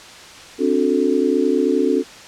sine chord, D dominant seventh, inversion third, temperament just, 264.3 / 293.7 / 367.1 / 440.5 Hz, C4 / D4 / F#4 / A4, +18 / 0 / -14 / +2 cents, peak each -20 dBFS, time 0.58-2.04 s, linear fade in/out 50 ms, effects white hiss -39 dBFS RMS until 2.27 s + low-pass 6000 Hz 12 dB/octave

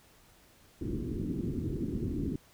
white low-pass noise, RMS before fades -34 dBFS, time 0.81-2.36 s, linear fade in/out 5 ms, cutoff 360 Hz, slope 48 dB/octave, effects pink hiss -61 dBFS RMS until 2.53 s

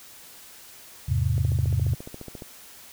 sine chord, E augmented, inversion none, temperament equal, 82.41 / 103.83 / 130.81 Hz, E2 / G#2 / B#2, 0 / 0 / 0 cents, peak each -25 dBFS, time 1.08-1.95 s, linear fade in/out 10 ms
click train, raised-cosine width 2 ms, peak -24 dBFS, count 16, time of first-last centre 1.38-2.422 s, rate 14.4 Hz
effects white hiss -47 dBFS RMS until 2.92 s

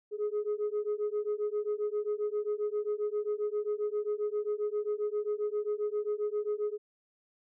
sine beating tone pair, 415.3 / 422.8 Hz, G#4 / G#4, 0 / +31 cents, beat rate 7.5 Hz, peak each -31 dBFS, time 0.11-6.78 s, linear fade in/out 50 ms, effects tanh soft clip ceiling -26 dBFS

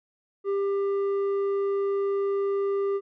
square tone with low-pass filter, 397 Hz, G4, 22 cents sharp, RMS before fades -26 dBFS, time 0.44-3.01 s, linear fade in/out 50 ms, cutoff 850 Hz, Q 1.2, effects none

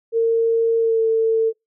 sine tone with pitch glide, 456.7 to 448.3 Hz, A#4 to A4, -36 to +32 cents, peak -14 dBFS, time 0.12-1.53 s, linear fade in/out 50 ms, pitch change -32 cents, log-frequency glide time 0.79-1 s, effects noise-tail reverb RT60 0.2 s tail -25 dB re dry

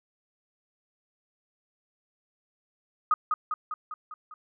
sine tone with echo, 1246 Hz, D#6, 2 cents sharp, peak -18 dBFS, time 3.11-3.14 s, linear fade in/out 2 ms, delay 200 ms, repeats 6, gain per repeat -4 dB, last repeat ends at 4.34 s, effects none

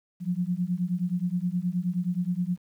sine beating tone pair, 173.6 / 183.1 Hz, F3 / F#3, -10 / -18 cents, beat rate 9.5 Hz, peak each -28 dBFS, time 0.2-2.58 s, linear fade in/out 50 ms, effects 10-bit

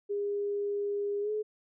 sine tone with pitch glide, 406.9 to 426.4 Hz, G#4 to G#4, -35 to +46 cents, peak -29 dBFS, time 0.09-1.43 s, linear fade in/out 20 ms, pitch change +81 cents, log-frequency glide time 1.21-1.31 s, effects none

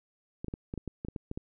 clicks, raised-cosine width 3 ms, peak -23 dBFS, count 11, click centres 0.445 / 0.483 / 0.539 / 0.739 / 0.777 / 0.877 / 1.049 / 1.085 / 1.162 / 1.314 / 1.375 s, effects none

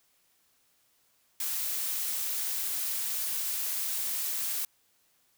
blue noise, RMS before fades -32 dBFS, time 1.4-4.65 s, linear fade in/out 2 ms, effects white hiss -69 dBFS RMS until 5.37 s

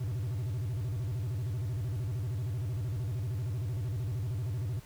triangle tone with vibrato, 110 Hz, A2, in tune, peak -29 dBFS, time 0-4.8 s, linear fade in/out 10 ms, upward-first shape square, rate 13 Hz, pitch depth 240 cents each way, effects added 60 Hz sine -57 dBFS peak until 4.85 s + pink hiss -56 dBFS RMS until 4.85 s

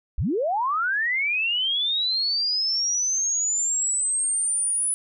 sine linear sweep, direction up, 36 to 10000 Hz, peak -21 dBFS, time 0.18-4.94 s, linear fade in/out 0 ms, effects none

